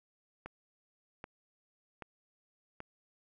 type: click train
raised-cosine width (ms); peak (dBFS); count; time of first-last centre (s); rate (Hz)
0.5; -28; 4; 0.46-2.804; 1.28
effects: none